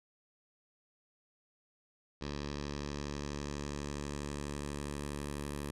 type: tone with low-pass filter sweep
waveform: 10% pulse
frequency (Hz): 72.2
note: D2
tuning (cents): -29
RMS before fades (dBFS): -40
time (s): 2.21-5.71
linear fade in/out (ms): 5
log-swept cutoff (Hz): 4900 to 11000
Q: 2.1
effects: none